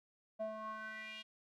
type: tone with band-pass filter sweep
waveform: square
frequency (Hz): 217.5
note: A3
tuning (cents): -20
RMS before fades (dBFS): -45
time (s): 0.39-1.23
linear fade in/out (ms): 20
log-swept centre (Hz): 620 to 3100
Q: 4.9
effects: none